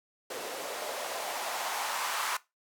blue noise with band-pass filter sweep, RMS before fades -35 dBFS, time 0.3-2.37 s, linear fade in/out 5 ms, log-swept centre 440 to 1100 Hz, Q 2.3, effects noise-tail reverb RT60 0.2 s tail -18 dB re dry

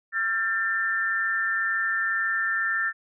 sine tone cluster, 1367 / 1595 / 1789 Hz, F6 / G6 / A6, -37 / +30 / +28 cents, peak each -30 / -32 / -24 dBFS, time 0.12-2.93 s, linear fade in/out 50 ms, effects none

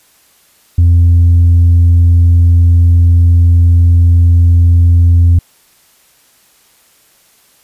sine tone with tanh clipping, 85.8 Hz, F2, 30 cents flat, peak -4 dBFS, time 0.78-5.39 s, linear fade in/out 5 ms, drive 1 dB, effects white hiss -49 dBFS RMS until 7.63 s + resampled to 32000 Hz

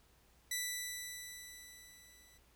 10% pulse tone with level ramp, 1976 Hz, B6, in tune, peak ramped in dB -26 to -54 dBFS, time 0.51-2.38 s, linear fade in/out 5 ms, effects added 60 Hz sine -69 dBFS peak until 2.55 s + pink hiss -69 dBFS RMS until 2.55 s

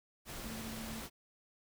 sine tone in noise, 223 Hz, A3, 23 cents sharp, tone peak -44 dBFS, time 0.41-1.03 s, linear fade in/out 50 ms, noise pink, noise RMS -45 dBFS, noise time 0.25-1.1 s, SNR -2 dB, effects none

